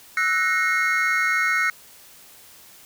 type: chord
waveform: triangle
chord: F# dominant seventh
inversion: third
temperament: equal with one note detuned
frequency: 1318.5 / 1480 / 1864.7 / 2162 Hz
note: E6 / F#6 / A#6 / C#7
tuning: 0 / 0 / 0 / -44 cents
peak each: -24 / -23 / -23 / -21 dBFS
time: 0.17-1.7 s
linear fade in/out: 2 ms
effects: white hiss -48 dBFS RMS until 2.85 s